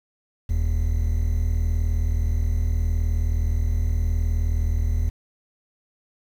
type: tone pair together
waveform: triangle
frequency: 40.89 / 80.1 Hz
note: E1 / E2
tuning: -13 / -49 cents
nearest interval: octave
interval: 1164 cents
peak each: -20 dBFS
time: 0.49-5.1 s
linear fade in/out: 10 ms
effects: 8-bit